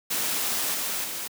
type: noise with level steps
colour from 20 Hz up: white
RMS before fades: -27 / -29 / -33 dBFS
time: 0.1-1.28 s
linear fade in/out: 10 ms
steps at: 0.74 / 1.04 s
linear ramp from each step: 2 ms
effects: high-pass 150 Hz 12 dB/octave